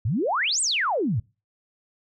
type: exponential two-way sweep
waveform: sine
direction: up then down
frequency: 92.1 to 8740 to 92.1 Hz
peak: -21 dBFS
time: 0.05-1.2 s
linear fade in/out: 5 ms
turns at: 0.61 s
effects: noise-tail reverb RT60 0.3 s tail -24 dB re dry